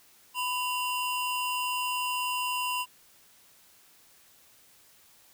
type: tone pair together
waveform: square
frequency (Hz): 997.5 / 2776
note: B5 / F7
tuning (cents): +17 / -11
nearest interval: octave + tritone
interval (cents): 1772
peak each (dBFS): -31 / -33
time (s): 0.34-2.86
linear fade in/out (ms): 50
effects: white hiss -59 dBFS RMS until 5.33 s